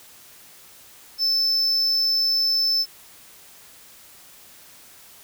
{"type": "tone", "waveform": "triangle", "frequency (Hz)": 5274, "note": "E8", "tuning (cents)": 0, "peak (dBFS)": -17, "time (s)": [1.18, 2.86], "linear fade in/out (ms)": 50, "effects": ["white hiss -48 dBFS RMS until 5.23 s"]}